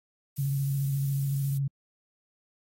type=noise; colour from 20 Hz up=violet; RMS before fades=-42 dBFS; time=0.36-1.58 s; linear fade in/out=10 ms
type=tone with vibrato; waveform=sine; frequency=138.3 Hz; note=C#3; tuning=4 cents flat; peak=-25 dBFS; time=0.38-1.68 s; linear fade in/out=10 ms; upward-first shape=sine; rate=14 Hz; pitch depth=25 cents each way
effects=AAC 48 kbps